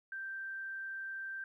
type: tone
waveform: sine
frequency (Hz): 1568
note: G6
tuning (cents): 0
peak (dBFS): -39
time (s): 0.12-1.44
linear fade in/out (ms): 2
effects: 13-bit